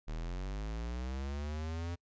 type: linear sweep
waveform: square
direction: up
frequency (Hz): 37.54 to 87.31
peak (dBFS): -37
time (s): 0.07-1.96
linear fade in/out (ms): 20
effects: noise-tail reverb RT60 0.1 s tail -26 dB re dry + resampled to 16000 Hz